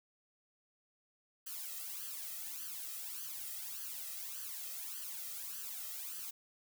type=noise with flanger; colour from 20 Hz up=blue; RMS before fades=-44 dBFS; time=1.46-6.31 s; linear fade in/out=10 ms; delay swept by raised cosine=0.65 to 1.59 ms; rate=1.7 Hz; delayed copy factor=+0.85; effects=none